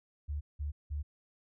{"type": "tone bursts", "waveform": "sine", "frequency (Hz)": 73.3, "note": "D2", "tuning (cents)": -3, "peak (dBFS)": -33, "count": 3, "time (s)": [0.28, 1.03], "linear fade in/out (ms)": 20, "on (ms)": 130, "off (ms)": 180, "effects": []}